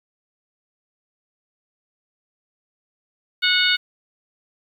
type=harmonic tone; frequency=733 Hz; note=F#5; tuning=16 cents flat; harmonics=2 / 3 / 4 / 5 / 6; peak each=-21 / -23 / -22 / -21 / -25 dBFS; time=3.42-3.77 s; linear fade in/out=20 ms; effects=8-bit